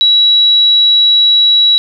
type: tone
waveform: sine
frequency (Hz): 3900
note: B7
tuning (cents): -23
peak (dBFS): -5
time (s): 0.01-1.78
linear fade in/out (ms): 0
effects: none